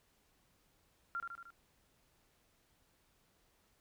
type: tone with echo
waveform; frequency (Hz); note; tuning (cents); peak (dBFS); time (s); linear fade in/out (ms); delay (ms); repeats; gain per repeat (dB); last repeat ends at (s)
sine; 1382; F6; -19; -36; 1.15-1.2; 0; 76; 4; -4; 1.504
effects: pink hiss -73 dBFS RMS until 3.8 s